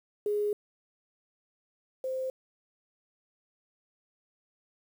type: tone pair in turn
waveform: sine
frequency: 415.3 / 521.4 Hz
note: G#4 / C5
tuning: 0 / -6 cents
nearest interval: major third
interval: 394 cents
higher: second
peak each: -26 / -30 dBFS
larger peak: first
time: 0.26-0.53 / 2.04-2.3 s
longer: first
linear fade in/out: 2 ms
effects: 9-bit